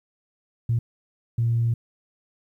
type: tone bursts at uneven times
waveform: sine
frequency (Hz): 116.54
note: A#2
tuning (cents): 0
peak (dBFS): -18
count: 2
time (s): 0.69-0.79 / 1.38-1.74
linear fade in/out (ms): 5
effects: tanh soft clip ceiling -14 dBFS + 10-bit